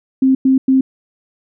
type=tone bursts; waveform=sine; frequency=264 Hz; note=C4; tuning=16 cents sharp; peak=-8 dBFS; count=3; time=0.22-0.81 s; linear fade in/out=5 ms; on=130 ms; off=100 ms; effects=none